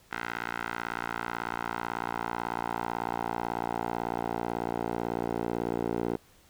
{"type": "tone with band-pass filter sweep", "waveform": "10% pulse", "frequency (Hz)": 58.1, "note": "A#1", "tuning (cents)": -5, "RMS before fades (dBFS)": -33, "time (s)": [0.11, 6.17], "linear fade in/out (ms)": 10, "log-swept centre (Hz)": [1600, 470], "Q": 1.8, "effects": ["pink hiss -60 dBFS RMS until 6.49 s"]}